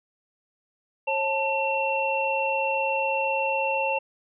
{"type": "tone cluster", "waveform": "sine", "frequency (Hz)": [542, 882, 2714], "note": ["C#5", "A5", "E7"], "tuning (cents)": [-39, 4, 50], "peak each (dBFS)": -27, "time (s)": [1.07, 3.99], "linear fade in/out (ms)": 10, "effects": []}